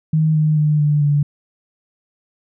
sine tone with pitch steps, 156.9 / 153.94 / 151.03 / 148.18 / 145.38 Hz, D#3 / D#3 / D3 / D3 / D3, +15 / -18 / +49 / +16 / -17 cents, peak -12 dBFS, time 0.13-1.23 s, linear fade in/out 5 ms, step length 220 ms, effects none

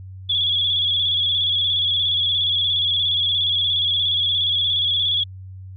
sine tone with vibrato, 3384 Hz, G#7, 32 cents sharp, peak -17 dBFS, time 0.29-5.24 s, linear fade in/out 10 ms, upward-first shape square, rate 17 Hz, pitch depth 40 cents each way, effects added 94 Hz sine -34 dBFS peak until 5.76 s

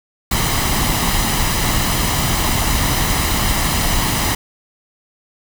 pink noise with comb filter, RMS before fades -17 dBFS, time 0.31-4.35 s, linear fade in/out 5 ms, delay 1 ms, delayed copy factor +0.5, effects none

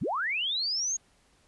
sine linear sweep, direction up, 87.31 to 6690 Hz, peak -27 dBFS, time 0.01-0.97 s, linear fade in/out 10 ms, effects pink hiss -65 dBFS RMS until 1.47 s + resampled to 24000 Hz

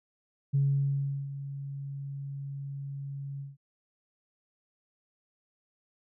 sine tone with ADSR envelope, 139.2 Hz, C#3, 8 cents sharp, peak -21 dBFS, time 0.53-3.57 s, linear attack 19 ms, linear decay 730 ms, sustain -14 dB, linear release 170 ms, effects tanh soft clip ceiling -17 dBFS

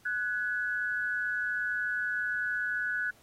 sine tone pair together, 1480 / 1688.9 Hz, F#6 / G#6, 0 / +29 cents, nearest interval major second, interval 229 cents, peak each -30 / -34 dBFS, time 0.05-3.11 s, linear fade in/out 10 ms, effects pink hiss -62 dBFS RMS until 3.22 s + AAC 48 kbps

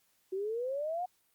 sine exponential sweep, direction up, 370 to 740 Hz, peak -32 dBFS, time 0.32-1.06 s, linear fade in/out 10 ms, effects white hiss -72 dBFS RMS until 1.34 s + Opus 48 kbps

